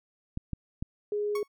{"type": "clicks", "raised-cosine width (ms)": 5, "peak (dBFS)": -20, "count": 3, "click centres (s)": [0.374, 0.533, 0.825]}
{"type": "tone", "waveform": "sine", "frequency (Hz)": 415.3, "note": "G#4", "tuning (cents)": 0, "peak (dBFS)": -27, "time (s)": [1.12, 1.43], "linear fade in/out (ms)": 2}
{"type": "tone with exponential decay", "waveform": "30% pulse", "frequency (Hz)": 1108, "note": "C#6", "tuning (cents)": -1, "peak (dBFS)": -30, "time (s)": [1.35, 1.48], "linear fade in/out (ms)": 5, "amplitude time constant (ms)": 28}
{"effects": []}